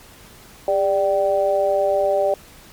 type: tone with amplitude modulation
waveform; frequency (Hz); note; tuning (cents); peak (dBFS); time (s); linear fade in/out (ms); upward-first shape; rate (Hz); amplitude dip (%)
sine; 588; D5; +2; -11; 0.68-2.34; 2; sine; 186; 95
effects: pink hiss -45 dBFS RMS until 2.72 s + MP3 96 kbps